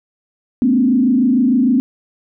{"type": "tone with frequency modulation", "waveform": "sine", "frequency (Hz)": 251.4, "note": "B3", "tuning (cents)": 31, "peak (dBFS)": -10, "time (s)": [0.62, 1.8], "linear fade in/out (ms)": 0, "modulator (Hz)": 26.6, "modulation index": 1.1, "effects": []}